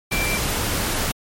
sine tone in noise, 2349 Hz, D7, in tune, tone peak -24 dBFS, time 0.11-0.38 s, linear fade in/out 10 ms, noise pink, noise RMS -23 dBFS, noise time 0.11-1.12 s, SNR -4 dB, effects MP3 64 kbps

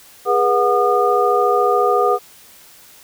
sine tone cluster, 410.9 / 484.8 / 731 / 1218 Hz, G#4 / B4 / F#5 / D#6, -18 / -32 / -21 / -37 cents, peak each -18 dBFS, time 0.25-2.19 s, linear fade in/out 50 ms, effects white hiss -45 dBFS RMS until 3.03 s

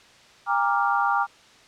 sine chord, G minor seventh, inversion none, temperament equal with one note detuned, 804.2 / 932.3 / 1174.7 / 1396.9 Hz, G5 / Bb5 / D6 / F6, +44 / 0 / 0 / 0 cents, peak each -24 / -26 / -25 / -26 dBFS, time 0.46-1.27 s, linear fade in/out 50 ms, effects white hiss -52 dBFS RMS until 1.67 s + low-pass 5000 Hz 12 dB/octave

